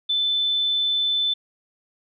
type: tone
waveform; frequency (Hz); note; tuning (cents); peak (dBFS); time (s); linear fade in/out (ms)
sine; 3520; A7; 0; -19; 0.09-1.34; 10
effects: none